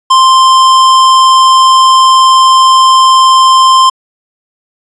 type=tone with hard clipping; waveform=sine; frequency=1046.5 Hz; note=C6; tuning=in tune; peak=-4 dBFS; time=0.1-3.9 s; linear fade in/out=10 ms; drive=16 dB; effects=resampled to 22050 Hz